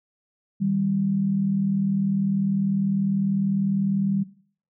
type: tone pair together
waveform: sine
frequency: 156.8 / 196.83 Hz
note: D#3 / G3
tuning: +14 / +7 cents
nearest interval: major third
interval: 393 cents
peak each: -28 / -21 dBFS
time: 0.6-4.24 s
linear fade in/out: 20 ms
effects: noise-tail reverb RT60 0.5 s tail -18 dB re dry